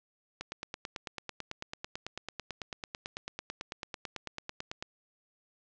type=click train; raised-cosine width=0.2 ms; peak=-20 dBFS; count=41; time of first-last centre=0.41-4.825 s; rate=9.06 Hz; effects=low-pass 7000 Hz 12 dB/octave